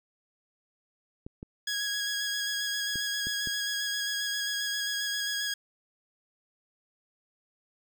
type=clicks; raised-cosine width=3 ms; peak=-27 dBFS; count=5; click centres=1.265 / 1.429 / 2.957 / 3.27 / 3.473 s
type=tone with vibrato; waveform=15% pulse; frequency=1657 Hz; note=G#6; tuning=4 cents flat; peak=-23 dBFS; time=1.67-5.54 s; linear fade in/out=5 ms; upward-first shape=square; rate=7.5 Hz; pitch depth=14 cents each way
effects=none